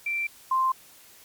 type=tone pair in turn; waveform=sine; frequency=2349 / 1046.4 Hz; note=D7 / C6; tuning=0 / 0 cents; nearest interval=octave + major second; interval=1400 cents; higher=first; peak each=-25 / -20 dBFS; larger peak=second; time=0.06-0.27 / 0.51-0.72 s; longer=neither; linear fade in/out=5 ms; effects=white hiss -52 dBFS RMS until 1.24 s + MP3 96 kbps